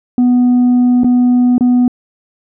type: tone with dropouts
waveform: sine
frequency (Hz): 246.9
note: B3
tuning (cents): 0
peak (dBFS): -4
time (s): 0.18-1.88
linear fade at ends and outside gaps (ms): 2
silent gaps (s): 1.035-1.044 / 1.581-1.608
effects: tanh soft clip ceiling -6 dBFS